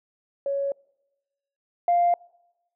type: tone pair in turn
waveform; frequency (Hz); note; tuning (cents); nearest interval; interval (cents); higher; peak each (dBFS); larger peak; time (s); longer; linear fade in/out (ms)
sine; 557 / 697.7; C#5 / F5; +8 / -2; major third; 390; second; -23 / -16; second; 0.46-0.72 / 1.88-2.14; neither; 2
effects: noise-tail reverb RT60 1.0 s tail -26 dB re dry + tanh soft clip ceiling -13 dBFS